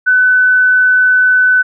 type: tone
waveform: sine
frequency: 1504 Hz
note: F#6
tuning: 28 cents sharp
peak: -6 dBFS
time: 0.06-1.63 s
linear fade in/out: 20 ms
effects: none